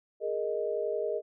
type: chord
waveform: sine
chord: Ab suspended second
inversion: none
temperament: equal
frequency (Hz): 415.3 / 466.2 / 622.3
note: Ab4 / Bb4 / Eb5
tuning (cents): 0 / 0 / 0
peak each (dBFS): -33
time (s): 0.2-1.22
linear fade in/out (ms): 50
effects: none